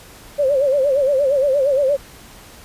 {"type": "tone with vibrato", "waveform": "sine", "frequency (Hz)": 551, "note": "C#5", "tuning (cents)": -11, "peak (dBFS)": -13, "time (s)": [0.38, 1.97], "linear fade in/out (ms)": 20, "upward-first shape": "sine", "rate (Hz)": 8.6, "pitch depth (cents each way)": 110, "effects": ["pink hiss -42 dBFS RMS until 2.64 s", "resampled to 32000 Hz"]}